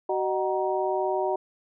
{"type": "harmonic tone with a mistuned harmonic", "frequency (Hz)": 188.4, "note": "F#3", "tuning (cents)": 32, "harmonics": [2, 3, 4, 5], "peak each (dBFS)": [-27, -29, -30, -31], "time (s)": [0.09, 1.36], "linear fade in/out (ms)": 5, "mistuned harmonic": 3, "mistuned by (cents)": 140, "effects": []}